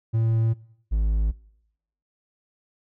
triangle tone pair in turn, 113 / 53.33 Hz, A2 / G#1, +47 / +47 cents, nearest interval octave + minor second, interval 1300 cents, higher first, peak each -17 dBFS, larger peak neither, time 0.13-0.54 / 0.91-1.32 s, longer neither, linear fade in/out 20 ms, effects noise-tail reverb RT60 0.8 s tail -23 dB re dry

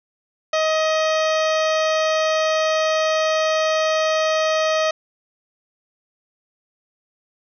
harmonic tone, 630 Hz, D#5, 21 cents sharp, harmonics 1 / 2 / 3 / 4 / 5 / 6 / 7 / 8 / 9 / 10, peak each -18 / -24 / -28 / -30 / -32 / -34 / -35 / -36 / -37 / -38 dBFS, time 0.53-4.91 s, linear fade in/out 5 ms, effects none

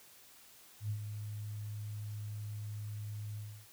sine tone with ADSR envelope, 105.3 Hz, G#2, 24 cents sharp, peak -32 dBFS, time 0.8-3.67 s, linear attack 98 ms, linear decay 79 ms, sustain -7 dB, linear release 310 ms, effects white hiss -59 dBFS RMS until 3.72 s

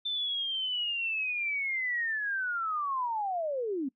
sine linear sweep, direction down, 3567 to 250.1 Hz, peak -29 dBFS, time 0.05-3.89 s, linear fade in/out 10 ms, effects noise-tail reverb RT60 0.1 s tail -21 dB re dry

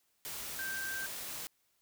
sine tone in noise, 1568 Hz, G6, in tune, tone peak -37 dBFS, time 0.59-1.06 s, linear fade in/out 0 ms, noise white, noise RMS -42 dBFS, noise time 0.25-1.47 s, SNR +2 dB, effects white hiss -75 dBFS RMS until 1.81 s

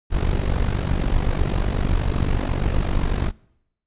brown noise with amplitude modulation, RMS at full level -17 dBFS, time 0.1-3.32 s, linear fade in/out 50 ms, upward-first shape sine, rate 48.1 Hz, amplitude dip 80%, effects noise-tail reverb RT60 0.8 s tail -24 dB re dry + resampled to 8000 Hz

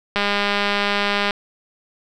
click train, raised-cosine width 0.3 ms, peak -4 dBFS, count 234, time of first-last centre 0.16-1.308 s, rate 203 Hz, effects none

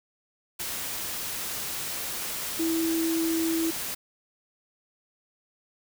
sine tone in noise, 327.7 Hz, E4, 10 cents flat, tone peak -24 dBFS, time 2.59-3.71 s, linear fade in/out 10 ms, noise white, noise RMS -33 dBFS, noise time 0.59-3.95 s, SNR +6 dB, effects none

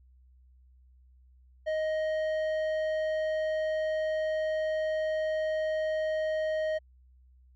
square tone with low-pass filter, 625 Hz, D#5, 8 cents sharp, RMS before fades -30 dBFS, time 1.66-6.79 s, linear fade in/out 20 ms, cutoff 2100 Hz, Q 0.6, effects added 63 Hz sine -56 dBFS peak until 7.55 s

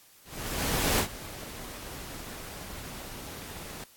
pink noise with ADSR envelope, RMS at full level -25 dBFS, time 0.24-3.84 s, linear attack 750 ms, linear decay 81 ms, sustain -17 dB, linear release 3 ms, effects white hiss -57 dBFS RMS until 3.96 s + AAC 64 kbps

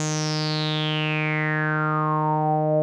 sawtooth tone with low-pass filter sweep, 154 Hz, D#3, 17 cents flat, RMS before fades -23 dBFS, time 0-2.82 s, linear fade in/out 0 ms, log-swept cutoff 6900 to 590 Hz, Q 8.6, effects none

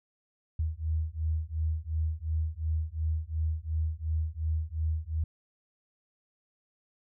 sine beating tone pair, 77.9 / 80.7 Hz, D#2 / E2, +3 / -36 cents, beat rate 2.8 Hz, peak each -31 dBFS, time 0.59-5.24 s, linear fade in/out 5 ms, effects none

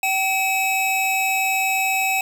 square tone pair together, 766.7 / 2579 Hz, G5 / E7, -39 / -39 cents, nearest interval octave + major sixth, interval 2100 cents, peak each -23 / -21 dBFS, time 0.03-2.21 s, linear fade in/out 2 ms, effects 7-bit

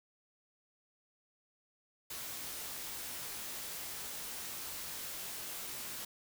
white noise with comb filter, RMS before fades -43 dBFS, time 2.1-6.05 s, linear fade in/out 5 ms, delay 19 ms, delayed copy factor -0.5, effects none

